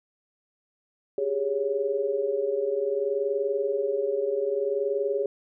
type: tone cluster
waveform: sine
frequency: 392.4 / 413 / 557 Hz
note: G4 / G#4 / C#5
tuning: +2 / -10 / +8 cents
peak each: -31 / -26 / -29 dBFS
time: 1.18-5.26 s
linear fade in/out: 2 ms
effects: none